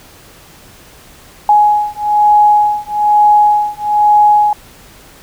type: beating tone pair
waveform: sine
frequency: 836 / 837.1 Hz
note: G#5 / G#5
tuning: +11 / +13 cents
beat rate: 1.1 Hz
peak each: -10 dBFS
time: 1.49-4.53 s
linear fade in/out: 2 ms
effects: pink hiss -40 dBFS RMS until 5.22 s